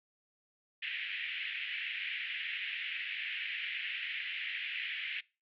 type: band-pass noise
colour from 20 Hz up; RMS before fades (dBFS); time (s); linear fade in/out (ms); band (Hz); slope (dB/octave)
white; -39; 0.82-5.21; 10; 1800 to 3000; 48
effects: noise-tail reverb RT60 0.3 s tail -23 dB re dry